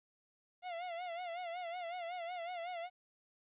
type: tone with vibrato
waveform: 45% pulse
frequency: 698.5 Hz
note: F5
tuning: in tune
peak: -40 dBFS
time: 0.62-2.9 s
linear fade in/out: 50 ms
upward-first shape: sine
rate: 5.4 Hz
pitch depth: 86 cents each way
effects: resampled to 8000 Hz + 13-bit